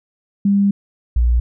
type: tone pair in turn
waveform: sine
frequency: 200 / 59.46 Hz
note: G3 / A#1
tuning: +35 / +35 cents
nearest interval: octave + major sixth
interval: 2100 cents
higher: first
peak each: -11 dBFS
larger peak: neither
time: 0.45-0.71 / 1.16-1.4 s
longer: first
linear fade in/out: 5 ms
effects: none